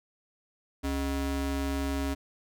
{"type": "ring-modulated tone", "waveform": "square", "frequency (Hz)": 171.9, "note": "F3", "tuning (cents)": -27, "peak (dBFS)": -26, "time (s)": [0.83, 2.15], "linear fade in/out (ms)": 20, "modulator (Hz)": 103, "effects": []}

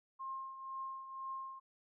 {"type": "tone with tremolo", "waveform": "sine", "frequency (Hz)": 1065, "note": "C6", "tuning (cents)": 30, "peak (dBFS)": -39, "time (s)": [0.19, 1.6], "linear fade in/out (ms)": 20, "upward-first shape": "triangle", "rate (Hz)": 2, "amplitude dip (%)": 65, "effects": []}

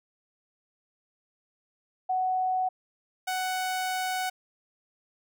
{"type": "tone pair in turn", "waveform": ["sine", "sawtooth"], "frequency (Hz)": [744, 744], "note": ["F#5", "F#5"], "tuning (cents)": [9, 9], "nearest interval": "unison", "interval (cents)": 0, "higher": "neither", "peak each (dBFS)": -24, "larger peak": "neither", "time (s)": [[2.09, 2.69], [3.27, 4.3]], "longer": "second", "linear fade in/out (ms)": 10, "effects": []}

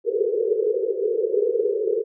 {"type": "band-pass noise", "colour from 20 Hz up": "white", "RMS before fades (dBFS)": -22, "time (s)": [0.04, 2.04], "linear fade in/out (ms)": 50, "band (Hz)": [390, 480], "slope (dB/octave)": 96, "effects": []}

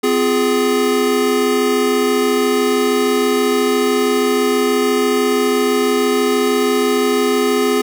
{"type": "chord", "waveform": "square", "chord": "F minor", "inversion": "second", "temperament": "equal with one note detuned", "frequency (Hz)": [256.1, 349.2, 415.3], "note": ["C4", "F4", "Ab4"], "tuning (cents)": [-37, 0, 0], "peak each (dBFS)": [-19, -22, -16], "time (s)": [0.03, 7.82], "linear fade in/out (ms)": 10, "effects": []}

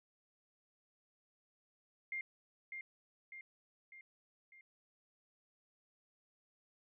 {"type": "tone with echo", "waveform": "sine", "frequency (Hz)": 2113, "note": "C7", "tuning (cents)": 16, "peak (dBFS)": -38, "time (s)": [2.12, 2.21], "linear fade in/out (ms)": 2, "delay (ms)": 600, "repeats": 4, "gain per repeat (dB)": -5, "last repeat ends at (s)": 4.61, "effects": []}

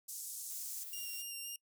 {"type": "band-pass noise", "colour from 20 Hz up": "pink", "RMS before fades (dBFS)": -45, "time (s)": [0.08, 0.84], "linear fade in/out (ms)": 10, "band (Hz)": [6500, 15000], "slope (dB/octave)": 24}
{"type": "noise with tremolo", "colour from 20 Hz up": "violet", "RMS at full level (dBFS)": -46, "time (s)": [0.5, 1.22], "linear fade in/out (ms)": 2, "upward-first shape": "triangle", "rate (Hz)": 19, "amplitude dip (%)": 25}
{"type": "tone with vibrato", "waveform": "10% pulse", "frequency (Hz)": 2794, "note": "F7", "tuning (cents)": 0, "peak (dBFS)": -34, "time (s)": [0.93, 1.56], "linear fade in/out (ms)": 2, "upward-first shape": "square", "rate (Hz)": 3.9, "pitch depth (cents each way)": 12}
{"effects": ["noise-tail reverb RT60 0.1 s tail -24 dB re dry"]}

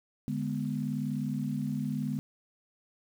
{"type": "chord", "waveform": "sine", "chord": "G# diminished", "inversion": "second", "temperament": "equal", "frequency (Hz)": [146.83, 207.7, 246.9], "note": ["D3", "G#3", "B3"], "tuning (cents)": [0, 0, 0], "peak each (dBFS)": -34, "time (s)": [0.28, 2.19], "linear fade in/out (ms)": 0, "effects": ["9-bit"]}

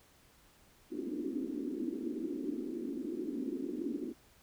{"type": "band-pass noise", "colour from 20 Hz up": "white", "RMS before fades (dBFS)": -38, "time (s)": [0.9, 4.14], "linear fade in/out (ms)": 50, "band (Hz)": [240, 350], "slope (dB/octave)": 48, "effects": ["pink hiss -64 dBFS RMS until 4.42 s"]}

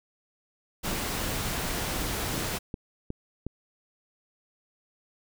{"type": "noise", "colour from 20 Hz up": "pink", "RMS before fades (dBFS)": -31, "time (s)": [0.83, 2.59], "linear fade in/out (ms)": 20}
{"type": "click train", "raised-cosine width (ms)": 3, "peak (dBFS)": -20, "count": 8, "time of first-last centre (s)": [0.93, 3.466], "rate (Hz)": 2.76}
{"effects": []}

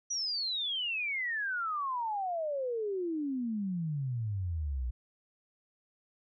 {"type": "exponential sweep", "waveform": "sine", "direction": "down", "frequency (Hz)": [5920, 58.4], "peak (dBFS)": -31, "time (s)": [0.1, 4.91], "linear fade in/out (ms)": 10, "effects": []}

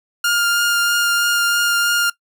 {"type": "tone with vibrato", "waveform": "sawtooth", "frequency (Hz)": 1408, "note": "F6", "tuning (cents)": 14, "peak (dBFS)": -11, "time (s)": [0.24, 2.1], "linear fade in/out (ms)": 5, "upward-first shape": "triangle", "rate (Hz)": 3.1, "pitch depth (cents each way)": 11, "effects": ["noise-tail reverb RT60 0.1 s tail -19 dB re dry"]}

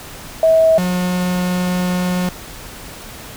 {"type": "tone pair in turn", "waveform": ["sine", "45% pulse"], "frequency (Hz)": [646, 180.44], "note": ["E5", "F#3"], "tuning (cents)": [-35, -43], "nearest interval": "octave + minor seventh", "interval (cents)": 2208, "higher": "first", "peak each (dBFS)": [-8, -16], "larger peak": "first", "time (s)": [[0.43, 0.78], [0.78, 2.29]], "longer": "second", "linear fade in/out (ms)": 2, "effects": ["pink hiss -34 dBFS RMS until 3.36 s"]}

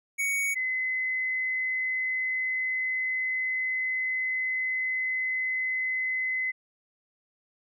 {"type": "tone pair in turn", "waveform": ["square", "sine"], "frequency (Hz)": [2236, 2036], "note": ["C#7", "C7"], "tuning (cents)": [14, -48], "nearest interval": "major second", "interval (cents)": 162, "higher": "first", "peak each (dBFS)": -26, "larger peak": "neither", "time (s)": [[0.18, 0.55], [0.55, 6.52]], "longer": "second", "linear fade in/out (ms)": 20, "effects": []}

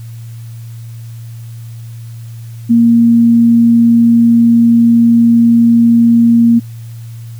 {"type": "tone", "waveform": "sine", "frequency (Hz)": 233.1, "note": "A#3", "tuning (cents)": 0, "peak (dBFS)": -4, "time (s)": [2.69, 6.6], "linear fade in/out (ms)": 20, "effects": ["added 115 Hz sine -25 dBFS peak until 7.39 s", "white hiss -45 dBFS RMS until 7.39 s"]}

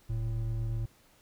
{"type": "tone pair together", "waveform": "triangle", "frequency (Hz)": [40.29, 112.4], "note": ["E1", "A2"], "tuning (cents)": [-39, 37], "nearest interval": "octave + tritone", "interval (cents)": 1776, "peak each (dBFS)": [-33, -29], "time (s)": [0.09, 0.86], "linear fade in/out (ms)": 10, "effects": ["pink hiss -63 dBFS RMS until 1.21 s"]}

